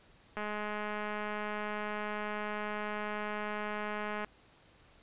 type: click train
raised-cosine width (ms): 0.5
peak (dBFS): -23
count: 815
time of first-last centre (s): 0.37-4.246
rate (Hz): 210
effects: pink hiss -62 dBFS RMS until 5.02 s + resampled to 8000 Hz